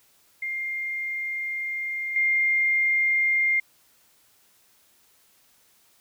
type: tone with level steps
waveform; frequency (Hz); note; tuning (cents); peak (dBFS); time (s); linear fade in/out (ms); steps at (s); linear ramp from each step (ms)
sine; 2112; C7; +16; -27 / -19; 0.42-3.6; 5; 2.16; 2
effects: white hiss -61 dBFS RMS until 6 s